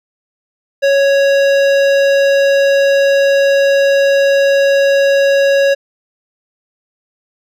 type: tone with hard clipping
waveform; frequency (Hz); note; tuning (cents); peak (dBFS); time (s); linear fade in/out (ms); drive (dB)
sine; 554.4; C#5; 0; -10; 0.82-5.75; 20; 15
effects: none